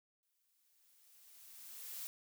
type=noise with exponential growth; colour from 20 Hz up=blue; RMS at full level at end=-44 dBFS; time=0.23-2.07 s; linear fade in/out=0 ms; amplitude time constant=400 ms; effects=none